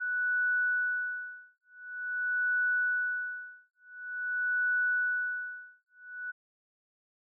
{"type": "tone with tremolo", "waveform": "sine", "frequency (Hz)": 1480, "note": "F#6", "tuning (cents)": 0, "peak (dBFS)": -25, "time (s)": [0, 6.32], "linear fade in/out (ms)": 20, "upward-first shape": "sine", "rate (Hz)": 0.47, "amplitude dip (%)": 100, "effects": []}